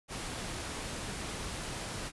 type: noise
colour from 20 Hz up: pink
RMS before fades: -39 dBFS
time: 0.08-2.12 s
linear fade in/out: 50 ms
effects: resampled to 24000 Hz